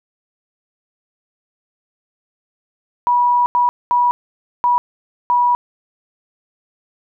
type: tone bursts at uneven times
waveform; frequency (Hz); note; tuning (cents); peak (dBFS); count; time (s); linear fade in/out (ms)
sine; 972; B5; -28; -11; 5; 3.07-3.46 / 3.55-3.69 / 3.91-4.11 / 4.64-4.78 / 5.3-5.55; 0
effects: none